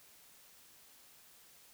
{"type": "silence", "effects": ["white hiss -61 dBFS RMS until 1.73 s"]}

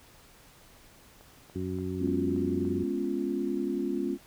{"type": "click train", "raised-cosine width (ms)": 1, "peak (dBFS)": -37, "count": 6, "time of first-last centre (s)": [1.21, 2.651], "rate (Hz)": 3.47}
{"type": "harmonic tone", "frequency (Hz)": 92.5, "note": "F#2", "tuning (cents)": 0, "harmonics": [1, 2, 3, 4], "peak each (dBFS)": [-36, -36, -36, -36], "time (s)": [1.55, 2.84], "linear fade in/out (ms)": 10}
{"type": "chord", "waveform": "sine", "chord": "C# dominant seventh", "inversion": "second", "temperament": "equal", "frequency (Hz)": [207.7, 246.9, 277.2, 349.2], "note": ["G#3", "B3", "C#4", "E#4"], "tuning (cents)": [0, 0, 0, 0], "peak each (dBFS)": [-35, -35, -32, -32], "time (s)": [1.99, 4.18], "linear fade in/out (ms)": 50}
{"effects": ["pink hiss -56 dBFS RMS until 4.26 s"]}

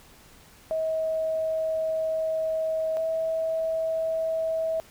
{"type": "tone pair in turn", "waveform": "sine", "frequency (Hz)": [639, 646.8], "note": ["D#5", "E5"], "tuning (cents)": [46, -33], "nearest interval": "unison", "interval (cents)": 21, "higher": "second", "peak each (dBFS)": -24, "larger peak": "neither", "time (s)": [[0.71, 2.97], [2.97, 4.8]], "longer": "first", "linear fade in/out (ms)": 0, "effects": ["pink hiss -53 dBFS RMS until 4.9 s"]}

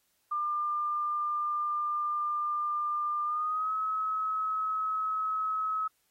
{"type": "tone with pitch glide", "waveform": "sine", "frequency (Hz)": [1198, 1284], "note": ["D6", "E6"], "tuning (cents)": [34, -46], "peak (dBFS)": -28, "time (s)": [0.31, 5.88], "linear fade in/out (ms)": 10, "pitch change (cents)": 120, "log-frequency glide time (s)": [3.25, 3.72], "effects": ["white hiss -73 dBFS RMS until 6.1 s", "AAC 48 kbps"]}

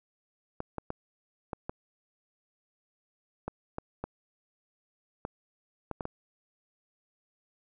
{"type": "clicks", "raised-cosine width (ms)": 1, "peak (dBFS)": -20, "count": 12, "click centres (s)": [0.604, 0.783, 0.904, 1.532, 1.695, 3.48, 3.784, 4.04, 5.251, 5.913, 6.008, 6.054], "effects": []}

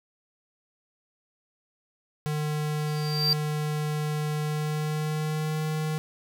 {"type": "tone with pitch glide", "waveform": "square", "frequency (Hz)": [151.2, 155.18], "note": ["D#3", "D#3"], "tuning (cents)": [-49, -4], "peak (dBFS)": -27, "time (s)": [2.26, 5.98], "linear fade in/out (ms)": 0, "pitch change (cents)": 45, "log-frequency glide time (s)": [4.41, 5.62]}
{"type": "tone with exponential growth", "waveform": "triangle", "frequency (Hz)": 4699, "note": "D8", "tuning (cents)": 0, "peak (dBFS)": -17, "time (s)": [2.77, 3.33], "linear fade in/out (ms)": 1, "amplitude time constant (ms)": 120}
{"effects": []}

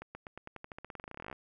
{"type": "accelerating click train", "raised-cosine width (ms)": 0.5, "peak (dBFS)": -28, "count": 26, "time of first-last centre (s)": [0.02, 1.328], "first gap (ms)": 130, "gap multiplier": 0.91, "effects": []}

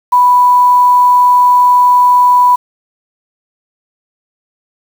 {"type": "tone with quantisation", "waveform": "sine", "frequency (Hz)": 987.8, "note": "B5", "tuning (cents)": 0, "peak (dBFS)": -4, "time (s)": [0.12, 2.56], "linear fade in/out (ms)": 10, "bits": 5, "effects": []}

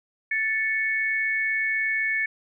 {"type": "tone pair together", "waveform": "sine", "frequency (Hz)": [1758.8, 2216], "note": ["A6", "C#7"], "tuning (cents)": [-1, -1], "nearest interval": "major third", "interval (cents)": 400, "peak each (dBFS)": -25, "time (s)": [0.31, 2.26], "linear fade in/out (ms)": 5, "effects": []}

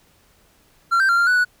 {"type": "tone with pitch steps", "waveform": "triangle", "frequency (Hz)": [1371, 1563, 1382, 1393, 1483, 1473], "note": ["F6", "G6", "F6", "F6", "F#6", "F#6"], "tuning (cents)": [-32, -6, -19, -5, 4, -8], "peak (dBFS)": -12, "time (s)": [0.91, 1.45], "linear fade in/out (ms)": 20, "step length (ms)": 90, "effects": ["pink hiss -57 dBFS RMS until 1.6 s"]}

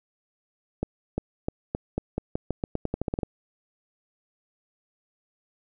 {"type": "accelerating click train", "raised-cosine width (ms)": 2, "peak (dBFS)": -13, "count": 17, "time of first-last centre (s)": [0.83, 3.232], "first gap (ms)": 350, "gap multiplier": 0.87, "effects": []}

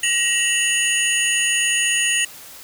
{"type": "tone cluster", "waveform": "sine", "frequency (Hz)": [1895, 2693, 2929, 6720, 9110], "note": ["A#6", "E7", "F#7", "G#8", "C#9"], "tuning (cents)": [28, 36, -18, 19, 46], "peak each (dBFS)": -23, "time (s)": [0.03, 2.25], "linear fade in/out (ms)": 5, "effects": ["white hiss -40 dBFS RMS until 2.63 s"]}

